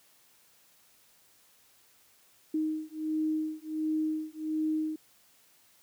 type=beating tone pair; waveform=sine; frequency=311.1 / 312.5 Hz; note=D#4 / D#4; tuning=0 / +8 cents; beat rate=1.4 Hz; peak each=-32 / -32 dBFS; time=2.54-4.96 s; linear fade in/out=5 ms; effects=white hiss -63 dBFS RMS until 5.82 s + high-pass 60 Hz 12 dB/octave